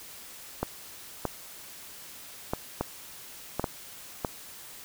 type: clicks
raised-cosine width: 1 ms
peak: -13 dBFS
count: 7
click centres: 0.63 / 1.253 / 2.535 / 2.81 / 3.596 / 3.642 / 4.248 s
effects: white hiss -46 dBFS RMS until 4.84 s